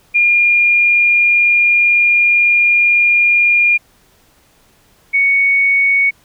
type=tone pair in turn; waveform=sine; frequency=2414 / 2226 Hz; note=D7 / C#7; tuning=+47 / +7 cents; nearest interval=minor second; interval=140 cents; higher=first; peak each=-8 / -9 dBFS; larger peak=first; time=0.14-3.78 / 5.13-6.11 s; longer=first; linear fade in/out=20 ms; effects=pink hiss -52 dBFS RMS until 6.24 s